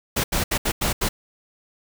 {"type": "noise bursts at uneven times", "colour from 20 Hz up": "pink", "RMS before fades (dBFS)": -22, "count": 6, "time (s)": [[0.16, 0.24], [0.32, 0.44], [0.51, 0.58], [0.65, 0.72], [0.81, 0.93], [1.01, 1.09]], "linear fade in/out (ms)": 10, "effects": []}